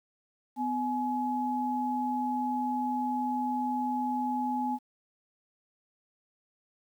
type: tone pair together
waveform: sine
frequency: 251.2 / 844.9 Hz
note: B3 / G#5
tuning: +30 / +30 cents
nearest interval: octave + major sixth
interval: 2100 cents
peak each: -31 / -30 dBFS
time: 0.56-4.79 s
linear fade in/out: 50 ms
effects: 10-bit